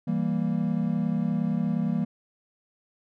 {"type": "chord", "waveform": "triangle", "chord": "E diminished", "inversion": "none", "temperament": "equal", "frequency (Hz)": [164.81, 196, 233.1], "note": ["E3", "G3", "Bb3"], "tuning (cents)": [0, 0, 0], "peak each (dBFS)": -26, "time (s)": [0.07, 2.05], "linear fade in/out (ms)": 10, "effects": []}